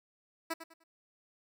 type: tone with echo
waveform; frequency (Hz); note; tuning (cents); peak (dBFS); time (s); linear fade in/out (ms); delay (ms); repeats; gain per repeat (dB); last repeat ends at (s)
10% pulse; 327.4; E4; -12; -24; 0.5-0.54; 10; 100; 3; -11; 0.84
effects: none